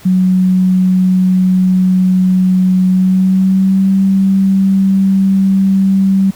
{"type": "tone with pitch glide", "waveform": "sine", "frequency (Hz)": [185, 193.08], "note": ["F#3", "G3"], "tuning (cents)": [0, -26], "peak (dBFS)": -7, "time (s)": [0.05, 6.31], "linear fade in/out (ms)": 10, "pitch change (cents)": 74, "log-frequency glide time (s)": [2.88, 3.92], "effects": ["pink hiss -39 dBFS RMS until 6.35 s"]}